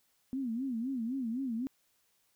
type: tone with vibrato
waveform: sine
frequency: 246.9 Hz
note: B3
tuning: in tune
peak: -32 dBFS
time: 0.33-1.67 s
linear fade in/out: 0 ms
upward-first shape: sine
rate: 3.9 Hz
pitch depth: 180 cents each way
effects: white hiss -73 dBFS RMS until 2.35 s